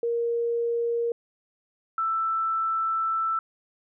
sine tone pair in turn, 468.8 / 1326 Hz, A#4 / E6, +10 / +10 cents, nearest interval octave + tritone, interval 1800 cents, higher second, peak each -23 dBFS, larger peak neither, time 0.03-1.12 / 1.98-3.39 s, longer second, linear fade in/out 2 ms, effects none

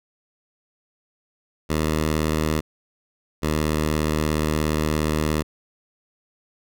10% pulse tone pair in turn, 77.78 / 77.02 Hz, D#2 / D#2, 0 / -17 cents, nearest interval unison, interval 17 cents, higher first, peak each -12 dBFS, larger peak neither, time 1.69-2.61 / 3.42-5.43 s, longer second, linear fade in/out 20 ms, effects none

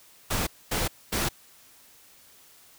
pink noise bursts, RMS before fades -27 dBFS, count 3, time 0.3-1.29 s, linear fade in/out 10 ms, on 170 ms, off 240 ms, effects white hiss -55 dBFS RMS until 2.78 s

